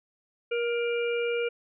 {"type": "harmonic tone with a mistuned harmonic", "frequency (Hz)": 473.3, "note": "A#4", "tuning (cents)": 26, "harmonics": [1, 3, 5, 6], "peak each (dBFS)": [-26, -37, -35, -40], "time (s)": [0.51, 1.49], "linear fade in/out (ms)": 10, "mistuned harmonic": 3, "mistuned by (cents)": -15, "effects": []}